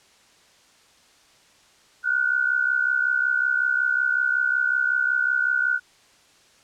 sine tone pair together, 1439 / 1504.4 Hz, F#6 / F#6, -49 / +28 cents, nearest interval minor second, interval 77 cents, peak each -22 dBFS, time 2.03-5.8 s, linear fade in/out 50 ms, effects white hiss -56 dBFS RMS until 6.63 s + low-pass 7000 Hz 12 dB/octave

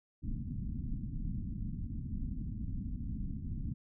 pink low-pass noise, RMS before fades -38 dBFS, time 0.22-3.74 s, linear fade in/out 10 ms, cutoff 260 Hz, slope 48 dB/octave, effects none

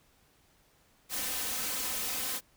white noise with comb filter, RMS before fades -34 dBFS, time 1.09-2.41 s, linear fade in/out 50 ms, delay 3.9 ms, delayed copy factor +0.75, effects pink hiss -66 dBFS RMS until 2.56 s

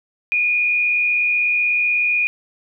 sine tone with frequency modulation, 2444 Hz, D#7, 32 cents flat, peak -15 dBFS, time 0.32-2.27 s, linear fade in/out 0 ms, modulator 76.3 Hz, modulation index 0.63, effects none

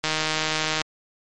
click train, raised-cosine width 0.2 ms, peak -6 dBFS, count 122, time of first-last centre 0.04-0.816 s, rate 156 Hz, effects MP3 48 kbps

